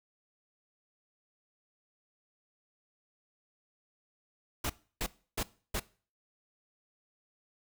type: noise bursts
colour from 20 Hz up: pink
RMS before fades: -33 dBFS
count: 4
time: 4.64-5.798 s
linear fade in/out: 5 ms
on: 57 ms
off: 310 ms
effects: noise-tail reverb RT60 0.4 s tail -20 dB re dry